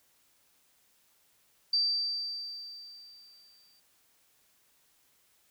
sine tone with exponential decay, 4663 Hz, D8, 13 cents flat, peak -23 dBFS, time 1.73-3.8 s, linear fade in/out 5 ms, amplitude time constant 450 ms, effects white hiss -68 dBFS RMS until 5.5 s

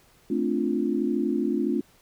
sine chord, D minor seventh, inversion second, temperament equal, 220 / 261.6 / 293.7 / 349.2 Hz, A3 / C4 / D4 / F4, 0 / 0 / 0 / 0 cents, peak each -28 dBFS, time 0.3-1.81 s, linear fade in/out 5 ms, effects pink hiss -59 dBFS RMS until 2.01 s

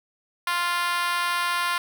5% pulse tone with high-pass filter, 349.2 Hz, F4, in tune, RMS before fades -25 dBFS, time 0.47-1.78 s, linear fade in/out 2 ms, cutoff 1100 Hz, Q 3.4, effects none

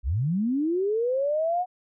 sine linear sweep, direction up, 49.26 to 739 Hz, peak -22 dBFS, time 0.03-1.66 s, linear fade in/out 50 ms, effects none

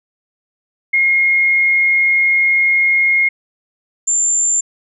sine tone pair in turn, 2146 / 7247 Hz, C7 / A#8, +43 / -50 cents, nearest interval octave + major sixth, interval 2107 cents, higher second, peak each -10 / -12 dBFS, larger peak first, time 0.93-3.29 / 4.07-4.61 s, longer first, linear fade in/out 10 ms, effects none

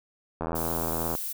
click train, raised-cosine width 1 ms, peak -16 dBFS, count 62, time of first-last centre 0.41-1.151 s, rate 82.3 Hz
violet noise, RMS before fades -33 dBFS, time 0.55-1.33 s, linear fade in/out 10 ms
effects none

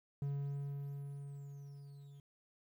triangle tone with level ramp, 141 Hz, C#3, 30 cents sharp, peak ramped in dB -33 to -51 dBFS, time 0.22-2.2 s, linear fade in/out 2 ms, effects 12-bit

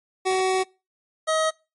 25% pulse tone pair in turn, 375.9 / 633.7 Hz, F#4 / D#5, +27 / +32 cents, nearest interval major sixth, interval 905 cents, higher second, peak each -16 / -16 dBFS, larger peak neither, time 0.25-0.64 / 1.27-1.51 s, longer first, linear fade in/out 20 ms, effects noise-tail reverb RT60 0.3 s tail -25 dB re dry + MP3 48 kbps

